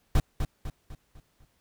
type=noise with echo; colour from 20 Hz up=brown; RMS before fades=-20 dBFS; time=0.15-0.2 s; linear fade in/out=2 ms; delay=250 ms; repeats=5; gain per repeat=-7 dB; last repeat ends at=1.45 s; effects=pink hiss -70 dBFS RMS until 1.6 s